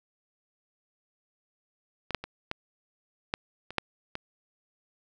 clicks, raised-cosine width 0.3 ms, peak -19 / -9 / -21 / -15 / -11 / -24 / -9 / -18 dBFS, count 8, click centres 2.107 / 2.147 / 2.24 / 2.514 / 3.339 / 3.706 / 3.783 / 4.154 s, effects none

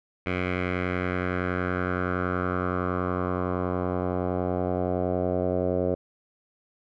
10% pulse tone with low-pass filter sweep, 90.7 Hz, F#2, 34 cents flat, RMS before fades -27 dBFS, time 0.26-5.95 s, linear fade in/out 5 ms, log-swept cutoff 2300 to 570 Hz, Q 3.1, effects none

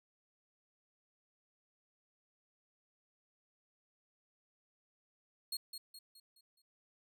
sawtooth tone with echo, 4285 Hz, C8, 40 cents sharp, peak -34 dBFS, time 5.52-5.57 s, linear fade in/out 5 ms, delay 210 ms, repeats 5, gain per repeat -7 dB, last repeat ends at 6.62 s, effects none

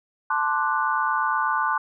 sine chord, D dominant seventh, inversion second, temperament equal, 880 / 1046.5 / 1174.7 / 1480 Hz, A5 / C6 / D6 / F#6, 0 / 0 / 0 / 0 cents, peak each -26 dBFS, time 0.3-1.78 s, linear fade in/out 5 ms, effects none

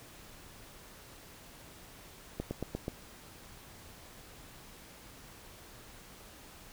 slowing click train, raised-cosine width 2 ms, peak -21 dBFS, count 5, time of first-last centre 2.4-2.881 s, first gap 110 ms, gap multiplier 1.06, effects pink hiss -53 dBFS RMS until 6.72 s

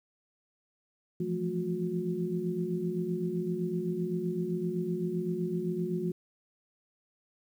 sine tone cluster, 168.2 / 176 / 217.8 / 362.1 Hz, E3 / F3 / A3 / F#4, +35 / +14 / -17 / -37 cents, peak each -36 / -34 / -38 / -33 dBFS, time 1.2-6.12 s, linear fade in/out 5 ms, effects 10-bit

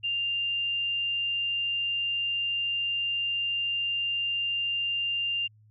sine tone, 2794 Hz, F7, in tune, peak -26 dBFS, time 0.03-5.48 s, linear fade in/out 20 ms, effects added 107 Hz sine -55 dBFS peak until 5.7 s

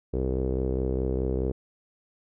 sawtooth tone with low-pass filter, 64.8 Hz, C2, 16 cents flat, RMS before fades -27 dBFS, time 0.13-1.52 s, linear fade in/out 10 ms, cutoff 430 Hz, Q 4.8, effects none

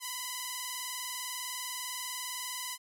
5% pulse tone with vibrato, 1000 Hz, B5, 21 cents sharp, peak -24 dBFS, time 0-2.78 s, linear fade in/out 50 ms, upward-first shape square, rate 20 Hz, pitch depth 35 cents each way, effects none

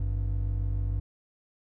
triangle tone pair together, 51.35 / 98 Hz, G#1 / G2, -19 / 0 cents, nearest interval major seventh, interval 1119 cents, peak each -26 / -28 dBFS, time 0-1 s, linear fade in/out 5 ms, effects none

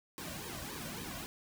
pink noise with flanger, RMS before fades -43 dBFS, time 0.18-1.26 s, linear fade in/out 0 ms, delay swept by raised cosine 1.4 to 2.39 ms, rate 3.6 Hz, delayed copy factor -0.9, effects none

